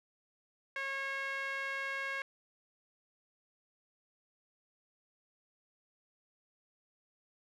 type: tone with band-pass filter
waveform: sawtooth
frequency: 545 Hz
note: C#5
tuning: 29 cents flat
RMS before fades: -38 dBFS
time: 0.76-2.22 s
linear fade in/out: 2 ms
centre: 1900 Hz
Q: 3.4
effects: none